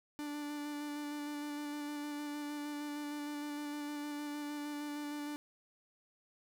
45% pulse tone with vibrato, 293.7 Hz, D4, in tune, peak -39 dBFS, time 0.19-5.36 s, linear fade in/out 0 ms, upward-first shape square, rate 6.5 Hz, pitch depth 11 cents each way, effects none

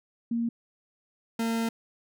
sine / 40% pulse tone pair in turn, 233.1 / 228 Hz, A#3 / A#3, 0 / -38 cents, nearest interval unison, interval 38 cents, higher first, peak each -25 / -25 dBFS, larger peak neither, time 0.31-0.49 / 1.39-1.69 s, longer second, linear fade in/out 5 ms, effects none

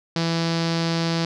sawtooth tone with low-pass filter, 166.1 Hz, E3, 13 cents sharp, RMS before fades -23 dBFS, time 0.16-1.25 s, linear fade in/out 2 ms, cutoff 4800 Hz, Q 3.5, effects none

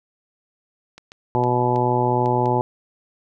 clicks, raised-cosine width 0.2 ms, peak -23 dBFS, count 6, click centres 0.98 / 1.119 / 1.438 / 1.76 / 2.259 / 2.458 s
harmonic tone, 123.1 Hz, B2, 5 cents flat, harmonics 1 / 2 / 3 / 4 / 5 / 6 / 7 / 8, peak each -23 / -27 / -23 / -27 / -28 / -30 / -21 / -30 dBFS, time 1.35-2.61 s, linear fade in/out 0 ms
effects none

